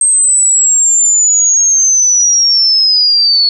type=linear sweep; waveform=sine; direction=down; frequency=8372 to 4377 Hz; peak=-6 dBFS; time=0.01-3.49 s; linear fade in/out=2 ms; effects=none